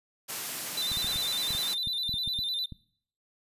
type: high-pass noise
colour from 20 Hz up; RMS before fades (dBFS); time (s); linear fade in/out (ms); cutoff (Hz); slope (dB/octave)
white; -35; 0.28-1.75; 20; 110; 48
type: tone with vibrato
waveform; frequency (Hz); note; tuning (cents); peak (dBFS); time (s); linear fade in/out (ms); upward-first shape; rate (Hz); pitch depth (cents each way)
triangle; 3789; A#7; +27; -28; 0.77-2.66; 5; square; 9.9; 86
type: clicks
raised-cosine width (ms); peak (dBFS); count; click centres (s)
5; -28; 12; 0.917 / 0.972 / 1.045 / 1.159 / 1.506 / 1.55 / 1.873 / 2.093 / 2.141 / 2.276 / 2.39 / 2.723
type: noise with exponential decay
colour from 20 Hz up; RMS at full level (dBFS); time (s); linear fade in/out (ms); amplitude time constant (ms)
pink; -45; 1.06-1.89; 5; 180
effects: noise-tail reverb RT60 0.6 s tail -21 dB re dry + resampled to 32000 Hz